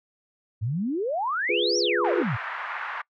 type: exponential two-way sweep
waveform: sine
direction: up then down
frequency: 99.4 to 5900 to 99.4 Hz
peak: -24 dBFS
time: 0.61-2.37 s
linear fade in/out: 20 ms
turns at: 1.78 s
type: chord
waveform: sine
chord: F diminished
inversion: none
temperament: equal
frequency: 349.2 / 415.3 / 493.9 Hz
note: F4 / Ab4 / Cb5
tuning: 0 / 0 / 0 cents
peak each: -27 dBFS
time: 1.49-2.23 s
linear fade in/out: 5 ms
type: band-pass noise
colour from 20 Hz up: white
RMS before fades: -33 dBFS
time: 2.04-3.02 s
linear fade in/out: 10 ms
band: 850 to 1800 Hz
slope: 24 dB/octave
effects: noise-tail reverb RT60 0.1 s tail -24 dB re dry